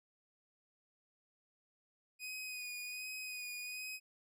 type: tone with vibrato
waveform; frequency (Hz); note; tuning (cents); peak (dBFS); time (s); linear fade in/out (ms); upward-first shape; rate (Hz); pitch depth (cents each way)
sawtooth; 2489; D#7; 0; -39; 2.19-4; 50; sine; 1.3; 25
effects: none